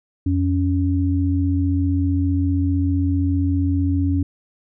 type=tone pair together; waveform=sine; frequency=87.8 / 278.7 Hz; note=F2 / C#4; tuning=+10 / +9 cents; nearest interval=octave + minor sixth; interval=1999 cents; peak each=-18 / -20 dBFS; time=0.26-4.23 s; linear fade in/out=5 ms; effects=none